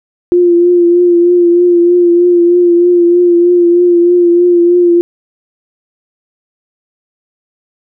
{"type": "tone with vibrato", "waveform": "sine", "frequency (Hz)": 349.2, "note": "F4", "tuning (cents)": 0, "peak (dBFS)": -4, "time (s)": [0.32, 5.01], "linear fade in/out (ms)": 0, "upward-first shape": "triangle", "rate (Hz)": 3.2, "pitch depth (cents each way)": 34, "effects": []}